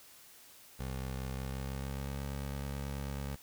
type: tone with pitch glide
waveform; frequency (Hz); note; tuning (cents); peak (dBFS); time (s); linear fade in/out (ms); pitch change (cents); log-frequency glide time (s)
20% pulse; 65.41 to 69.3; C2 to C#2; 0 to 0; -32; 0.79-3.36; 10; +100; 1.31-2.26
effects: white hiss -57 dBFS RMS until 3.42 s